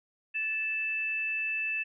sine tone pair together, 1747.4 / 2637 Hz, A6 / E7, -12 / 0 cents, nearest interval perfect fifth, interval 712 cents, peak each -39 / -29 dBFS, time 0.34-1.84 s, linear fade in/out 20 ms, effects none

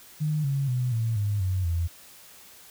sine tone with pitch steps, 152.4 / 138.15 / 125.23 / 113.51 / 102.9 / 93.27 / 84.55 Hz, D#3 / C#3 / B2 / A#2 / G#2 / F#2 / E2, -36 / -6 / +24 / -46 / -16 / +14 / +44 cents, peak -23 dBFS, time 0.2-1.88 s, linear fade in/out 20 ms, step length 240 ms, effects white hiss -50 dBFS RMS until 2.7 s

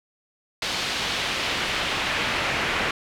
brown noise with band-pass filter sweep, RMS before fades -26 dBFS, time 0.62-2.91 s, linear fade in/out 2 ms, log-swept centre 3900 to 2200 Hz, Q 1.2, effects none

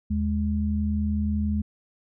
sine tone pair together, 78.29 / 209 Hz, D#2 / G#3, +11 / +11 cents, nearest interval octave + perfect fourth, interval 1700 cents, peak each -25 dBFS, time 0.1-1.62 s, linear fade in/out 10 ms, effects none

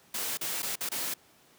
white noise with dropouts, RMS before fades -33 dBFS, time 0.14-1.14 s, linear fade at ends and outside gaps 5 ms, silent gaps 0.373-0.411 / 0.622-0.628 / 0.757-0.807 / 0.89-0.916 s, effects pink hiss -60 dBFS RMS until 1.58 s + high-pass 150 Hz 12 dB/octave

